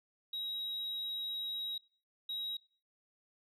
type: tone bursts at uneven times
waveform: sine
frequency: 3827 Hz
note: A#7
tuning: 45 cents sharp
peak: -34 dBFS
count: 2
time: 0.33-1.78 / 2.29-2.57 s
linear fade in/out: 5 ms
effects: noise-tail reverb RT60 0.4 s tail -23 dB re dry + tanh soft clip ceiling -35 dBFS